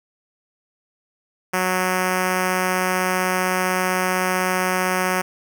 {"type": "tone with notch filter", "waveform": "5% pulse", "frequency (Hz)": 184.3, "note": "F#3", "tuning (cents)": -7, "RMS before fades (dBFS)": -21, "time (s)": [1.53, 5.22], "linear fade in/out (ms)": 10, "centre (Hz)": 4200, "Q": 1.8, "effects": []}